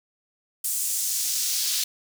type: noise with high-pass filter sweep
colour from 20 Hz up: pink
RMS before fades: -26 dBFS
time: 0.64-1.84 s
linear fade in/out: 5 ms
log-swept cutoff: 8600 to 4200 Hz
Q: 1.4
effects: none